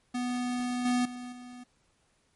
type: tone with level steps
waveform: square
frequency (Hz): 246.9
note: B3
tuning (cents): 0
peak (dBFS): -30 / -25 / -39 / -44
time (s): 0.14-1.64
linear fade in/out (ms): 10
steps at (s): 0.85 / 1.05 / 1.32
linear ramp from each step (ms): 5
effects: pink hiss -70 dBFS RMS until 2.35 s + MP3 48 kbps